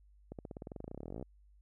accelerating click train, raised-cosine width 2 ms, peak -30 dBFS, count 27, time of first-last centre 0.32-1.227 s, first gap 68 ms, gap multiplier 0.94, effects added 50 Hz sine -60 dBFS peak until 1.61 s

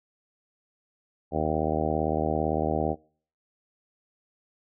harmonic tone, 77.78 Hz, D#2, in tune, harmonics 1 / 2 / 3 / 4 / 5 / 6 / 7 / 8 / 9 / 10, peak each -33 / -33 / -33 / -33 / -33 / -33 / -33 / -33 / -33 / -33 dBFS, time 1.31-2.96 s, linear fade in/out 50 ms, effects noise-tail reverb RT60 0.5 s tail -25 dB re dry

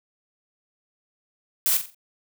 blue noise with echo, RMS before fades -21 dBFS, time 1.66-1.77 s, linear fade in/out 0 ms, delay 44 ms, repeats 4, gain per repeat -9 dB, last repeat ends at 1.946 s, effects none

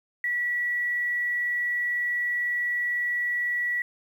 sine tone with quantisation, 1942 Hz, B6, 30 cents flat, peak -24 dBFS, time 0.24-3.82 s, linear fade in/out 2 ms, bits 9, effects none

